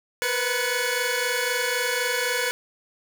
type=tone cluster; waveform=sawtooth; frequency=480.1 / 504 / 1484 / 1715 / 2215 Hz; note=B4 / B4 / F#6 / A6 / C#7; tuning=-49 / +35 / +5 / -45 / -2 cents; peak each=-26 dBFS; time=0.22-2.51 s; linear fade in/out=0 ms; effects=none